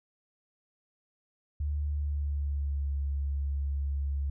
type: tone with pitch glide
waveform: sine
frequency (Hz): 73.42 to 69.98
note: D2 to C#2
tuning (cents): 0 to +17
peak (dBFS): -28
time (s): 1.6-4.3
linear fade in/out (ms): 5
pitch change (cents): -83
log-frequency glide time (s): 1.87-2.91
effects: none